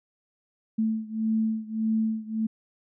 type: beating tone pair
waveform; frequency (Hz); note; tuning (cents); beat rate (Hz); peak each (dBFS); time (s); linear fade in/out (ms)
sine; 220 / 221.7; A3 / A3; 0 / +13; 1.7; -26 / -28; 0.78-2.47; 10
effects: none